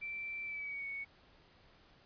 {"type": "tone with pitch glide", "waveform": "sine", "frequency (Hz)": [2339, 2223], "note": ["D7", "C#7"], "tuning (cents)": [-8, 4], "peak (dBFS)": -39, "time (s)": [0.01, 1.05], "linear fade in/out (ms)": 20, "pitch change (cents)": -88, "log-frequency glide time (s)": [0.44, 0.86], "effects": ["pink hiss -64 dBFS RMS until 2.05 s", "resampled to 11025 Hz"]}